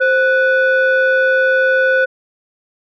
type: tone pair together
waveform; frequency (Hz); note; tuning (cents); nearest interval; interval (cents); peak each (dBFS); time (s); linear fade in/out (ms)
sine; 523.3 / 1482.3; C5 / F#6; 0 / +3; octave + tritone; 1803; -11; 0-2.06; 20
effects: tanh soft clip ceiling -7 dBFS